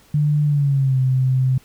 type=tone with pitch glide; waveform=sine; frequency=148.5 to 130.03 Hz; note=D3 to C3; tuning=+20 to -10 cents; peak=-14 dBFS; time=0.14-1.58 s; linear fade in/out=5 ms; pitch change=-230 cents; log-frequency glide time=0.45-0.99 s; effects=pink hiss -52 dBFS RMS until 1.64 s